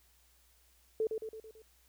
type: tone with echo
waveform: sine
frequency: 440 Hz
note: A4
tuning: in tune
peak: -28 dBFS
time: 1-1.07 s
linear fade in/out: 2 ms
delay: 110 ms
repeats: 5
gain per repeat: -5 dB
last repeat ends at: 1.62 s
effects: added 60 Hz sine -68 dBFS peak until 1.88 s + white hiss -68 dBFS RMS until 1.88 s